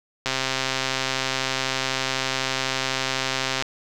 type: click train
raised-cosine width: 0.2 ms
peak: -6 dBFS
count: 445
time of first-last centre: 0.26-3.624 s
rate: 132 Hz
effects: none